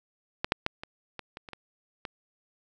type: clicks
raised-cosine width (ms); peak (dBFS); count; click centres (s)
0.3; -11 / -6 / -10 / -22 / -21 / -24 / -27 / -24 / -19; 9; 0.445 / 0.521 / 0.664 / 0.835 / 1.193 / 1.371 / 1.488 / 1.533 / 2.052
effects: none